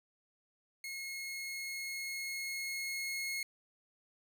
sawtooth tone with level ramp, 2165 Hz, C#7, 41 cents flat, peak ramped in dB -37 to -32 dBFS, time 0.84-3.43 s, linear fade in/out 2 ms, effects none

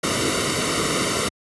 pink noise with comb filter, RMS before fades -22 dBFS, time 0.03-1.29 s, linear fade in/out 10 ms, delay 1.2 ms, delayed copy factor -0.75, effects high-pass 80 Hz 12 dB/octave + resampled to 24000 Hz

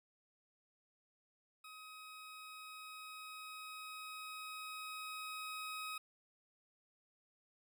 20% pulse tone with level ramp, 1265 Hz, D#6, 28 cents sharp, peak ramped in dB -47 to -37 dBFS, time 1.64-5.98 s, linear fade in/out 5 ms, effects none

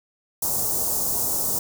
white band-stop noise, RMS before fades -24 dBFS, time 0.42-1.59 s, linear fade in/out 5 ms, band 940 to 6100 Hz, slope 24 dB/octave, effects none

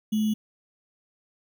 sine tone with sample-and-hold, 214.8 Hz, A3, 41 cents flat, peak -21 dBFS, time 0.12-0.34 s, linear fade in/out 10 ms, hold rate 3150 Hz, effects none

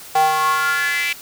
square tone with high-pass filter sweep, 155.6 Hz, D#3, in tune, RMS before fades -18 dBFS, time 0.15-1.13 s, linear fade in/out 5 ms, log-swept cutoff 720 to 2400 Hz, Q 5.8, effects white hiss -38 dBFS RMS until 1.21 s

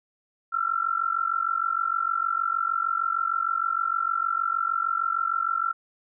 sine tone with amplitude modulation, 1353 Hz, E6, 45 cents sharp, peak -19 dBFS, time 0.52-5.73 s, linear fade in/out 20 ms, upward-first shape sine, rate 46.5 Hz, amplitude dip 90%, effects none

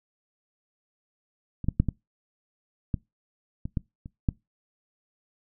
clicks, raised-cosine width 5 ms, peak -21 / -11 / -7 / -13 / -13 / -20 / -14 / -27 / -10 dBFS, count 9, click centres 1.643 / 1.686 / 1.8 / 1.887 / 2.942 / 3.655 / 3.772 / 4.059 / 4.288 s, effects noise-tail reverb RT60 0.2 s tail -23 dB re dry

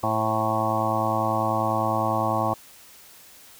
harmonic tone with a mistuned harmonic, 110 Hz, A2, in tune, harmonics 1 / 2 / 3 / 5 / 6 / 7 / 8 / 9 / 10, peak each -30 / -32 / -32 / -31 / -29 / -28 / -30 / -32 / -28 dBFS, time 0.03-2.54 s, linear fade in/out 5 ms, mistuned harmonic 5, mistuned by -28 cents, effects white hiss -49 dBFS RMS until 3.59 s

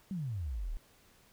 sine exponential sweep, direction down, 202.3 to 32 Hz, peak -34 dBFS, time 0.11-0.77 s, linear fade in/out 0 ms, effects pink hiss -64 dBFS RMS until 1.32 s

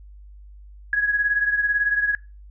sine beating tone pair, 1665 / 1683 Hz, G#6 / G#6, +4 / +23 cents, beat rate 18 Hz, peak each -19 / -25 dBFS, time 0.93-2.15 s, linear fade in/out 2 ms, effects noise-tail reverb RT60 0.3 s tail -23 dB re dry + added 50 Hz sine -41 dBFS peak until 2.5 s

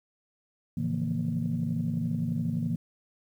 sine tone cluster, 111.4 / 140.4 / 163.6 / 175.3 / 231.9 Hz, A2 / C#3 / E3 / F3 / A#3, +22 / +22 / -13 / +7 / -9 cents, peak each -34 / -35 / -30 / -36 / -31 dBFS, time 0.77-2.76 s, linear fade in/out 5 ms, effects tanh soft clip ceiling -19 dBFS + 10-bit

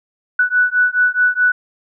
sine beating tone pair, 1480 / 1484.7 Hz, F#6 / F#6, 0 / +6 cents, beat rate 4.7 Hz, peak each -15 dBFS, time 0.39-1.52 s, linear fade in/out 5 ms, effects none

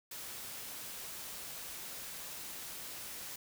white noise, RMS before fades -45 dBFS, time 0.11-3.36 s, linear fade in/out 5 ms, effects none

